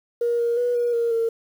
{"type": "tone with pitch steps", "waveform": "sine", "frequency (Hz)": [473.6, 470.5, 486.3, 479.2, 467.4, 457.4], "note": ["A#4", "A#4", "B4", "A#4", "A#4", "A#4"], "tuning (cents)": [27, 16, -27, 48, 5, -33], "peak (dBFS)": -18, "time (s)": [0.21, 1.29], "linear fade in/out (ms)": 5, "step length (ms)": 180, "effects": ["tanh soft clip ceiling -14 dBFS", "8-bit"]}